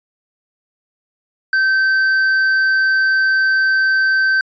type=tone with hard clipping; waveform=triangle; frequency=1549 Hz; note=G6; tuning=21 cents flat; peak=-13 dBFS; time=1.53-4.41 s; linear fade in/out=2 ms; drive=7 dB; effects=resampled to 16000 Hz